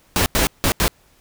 pink noise bursts at uneven times, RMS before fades -17 dBFS, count 4, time 0.16-0.26 / 0.35-0.47 / 0.64-0.72 / 0.8-0.88 s, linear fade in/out 0 ms, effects pink hiss -56 dBFS RMS until 1.2 s

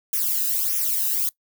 violet noise with flanger, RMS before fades -23 dBFS, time 0.13-1.29 s, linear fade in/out 2 ms, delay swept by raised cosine 0.23 to 0.92 ms, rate 1.6 Hz, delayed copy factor -0.9, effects noise-tail reverb RT60 0.1 s tail -21 dB re dry

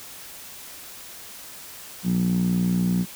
10% pulse tone with band-pass filter, 60.3 Hz, B1, 41 cents flat, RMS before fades -22 dBFS, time 2.03-3.06 s, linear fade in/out 50 ms, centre 190 Hz, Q 5.9, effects white hiss -41 dBFS RMS until 3.15 s

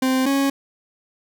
40% pulse tone pair in turn, 260.4 / 275.4 Hz, C4 / C#4, -8 / -11 cents, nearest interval minor second, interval 97 cents, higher second, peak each -16 dBFS, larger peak neither, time 0.02-0.26 / 0.26-0.5 s, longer neither, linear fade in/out 5 ms, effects none

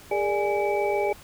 sine tone cluster, 406.7 / 453.4 / 591 / 829 / 2299 Hz, G#4 / A#4 / D5 / G#5 / D7, -36 / -48 / +11 / -3 / -37 cents, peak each -25 / -33 / -28 / -28 / -33 dBFS, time 0.11-1.13 s, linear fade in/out 5 ms, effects pink hiss -48 dBFS RMS until 1.23 s

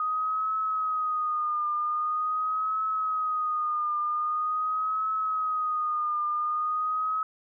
sine tone with vibrato, 1246 Hz, D#6, 2 cents sharp, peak -25 dBFS, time 0-7.23 s, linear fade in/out 2 ms, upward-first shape triangle, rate 0.44 Hz, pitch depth 64 cents each way, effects none

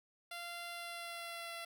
10% pulse tone with pitch glide, 691 to 677.6 Hz, F5 to E5, -19 to +48 cents, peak -35 dBFS, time 0.31-1.65 s, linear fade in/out 5 ms, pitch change -33 cents, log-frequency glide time 0.72-1.54 s, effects none

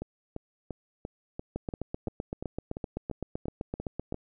two click trains, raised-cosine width 2 ms, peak -22 / -19 dBFS, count 13 / 21, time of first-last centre 0.02-4.144 / 1.56-4.124 s, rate 2.91 / 7.8 Hz, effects none

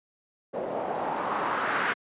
white noise with low-pass filter sweep, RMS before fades -29 dBFS, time 0.53-1.94 s, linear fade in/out 20 ms, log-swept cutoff 530 to 1700 Hz, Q 2.2, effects high-pass 200 Hz 12 dB/octave + resampled to 8000 Hz

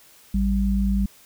sine tone pair together, 55 / 196 Hz, A1 / G3, 0 / 0 cents, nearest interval octave + minor seventh, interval 2200 cents, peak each -21 dBFS, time 0.34-1.06 s, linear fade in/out 5 ms, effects white hiss -52 dBFS RMS until 1.25 s

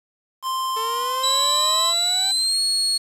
square tone, 1046.5 Hz, C6, in tune, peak -23 dBFS, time 0.42-1.94 s, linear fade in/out 50 ms
sawtooth exponential sweep, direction up, 440 to 784 Hz, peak -26 dBFS, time 0.76-2.32 s, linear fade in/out 10 ms
35% pulse tone with pitch glide, 3940 to 4321 Hz, B7 to C#8, -5 to -45 cents, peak -17 dBFS, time 1.23-2.98 s, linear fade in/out 10 ms, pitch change +160 cents, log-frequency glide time 2.22-2.6 s
effects resampled to 32000 Hz + 7-bit

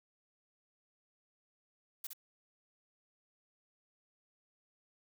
blue noise with echo, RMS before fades -41 dBFS, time 2.04-2.07 s, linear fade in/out 5 ms, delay 63 ms, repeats 1, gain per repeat -5 dB, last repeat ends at 2.133 s, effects none

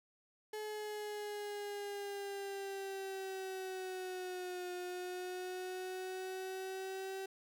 35% pulse linear two-way sweep, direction down then up, 428.2 to 358.6 to 385.1 Hz, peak -39 dBFS, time 0.53-7.26 s, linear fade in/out 5 ms, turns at 4.73 s, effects none

